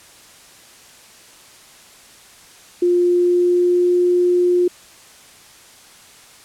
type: tone with pitch glide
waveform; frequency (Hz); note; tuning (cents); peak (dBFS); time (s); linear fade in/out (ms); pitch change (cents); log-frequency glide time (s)
sine; 352.7 to 355.6; F4 to F4; +17 to +31; -12; 2.82-4.68; 5; +14; 2.99-4
effects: white hiss -45 dBFS RMS until 6.44 s + low-pass 10000 Hz 12 dB/octave